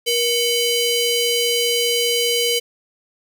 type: ring-modulated tone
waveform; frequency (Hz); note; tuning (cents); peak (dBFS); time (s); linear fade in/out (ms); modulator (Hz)
sawtooth; 1755; A6; -5; -10; 0.06-2.6; 20; 1280
effects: 8-bit